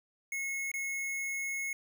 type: tone with dropouts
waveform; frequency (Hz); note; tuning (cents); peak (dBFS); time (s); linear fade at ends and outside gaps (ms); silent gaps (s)
square; 2178; C#7; -31; -34; 0.32-1.73; 2; 0.716-0.739
effects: none